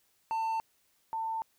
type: tone pair in turn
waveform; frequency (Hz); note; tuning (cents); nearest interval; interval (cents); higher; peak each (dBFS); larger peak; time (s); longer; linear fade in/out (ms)
triangle / sine; 895 / 895; A5 / A5; +29 / +29; unison; 0; neither; -27 / -31; first; 0.31-0.6 / 1.13-1.42; neither; 0
effects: white hiss -71 dBFS RMS until 1.58 s